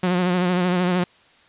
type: tone with vibrato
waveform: sawtooth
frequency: 180 Hz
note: F#3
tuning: 47 cents flat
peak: -14 dBFS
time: 0.03-1.04 s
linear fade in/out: 5 ms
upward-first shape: sine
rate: 13 Hz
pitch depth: 44 cents each way
effects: white hiss -54 dBFS RMS until 1.48 s + resampled to 8000 Hz

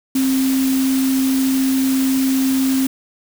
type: tone in noise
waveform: sine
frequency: 264.9 Hz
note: C4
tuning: 22 cents sharp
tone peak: -14 dBFS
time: 0.15-2.87 s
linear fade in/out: 5 ms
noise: white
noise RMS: -27 dBFS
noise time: 0.15-2.87 s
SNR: +10 dB
effects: none

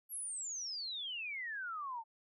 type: exponential sweep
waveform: sine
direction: down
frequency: 11830 to 872 Hz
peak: -39 dBFS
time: 0.09-2.04 s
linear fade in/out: 50 ms
effects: none

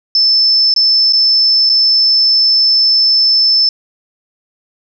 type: tone with dropouts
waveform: sine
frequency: 5274 Hz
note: E8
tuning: in tune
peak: -7 dBFS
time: 0.15-3.69 s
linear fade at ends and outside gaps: 2 ms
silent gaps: 0.74-0.762 / 1.125-1.132 / 1.693-1.697 s
effects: 8-bit

